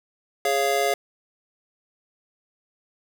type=chord; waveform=square; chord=Db major; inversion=second; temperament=just; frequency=415.8 / 554.4 / 693 Hz; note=Ab4 / Db5 / F5; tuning=+2 / 0 / -14 cents; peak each=-26 / -27 / -24 dBFS; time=0.45-0.94 s; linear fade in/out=2 ms; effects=none